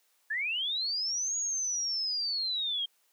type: linear two-way sweep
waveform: sine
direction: up then down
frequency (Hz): 1662 to 6750 to 3177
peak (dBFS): -29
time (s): 0.3-2.86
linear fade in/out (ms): 10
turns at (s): 1.37
effects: white hiss -70 dBFS RMS until 3.12 s + high-pass 400 Hz 12 dB/octave